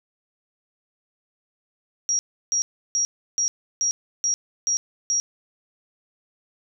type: tone bursts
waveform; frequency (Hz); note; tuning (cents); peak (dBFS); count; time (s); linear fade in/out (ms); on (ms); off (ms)
sine; 5680; F8; +28; -19; 8; 2.09-5.2; 0; 100; 330
effects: none